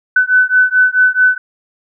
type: beating tone pair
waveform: sine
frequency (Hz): 1503 / 1507.6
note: F#6 / F#6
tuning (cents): +27 / +32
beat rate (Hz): 4.6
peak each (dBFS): -11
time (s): 0.16-1.38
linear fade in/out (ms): 5
effects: none